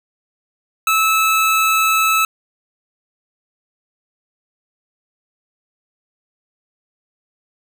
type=tone; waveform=25% pulse; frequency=1305 Hz; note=E6; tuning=18 cents flat; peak=-9 dBFS; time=0.87-2.25 s; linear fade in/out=2 ms; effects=none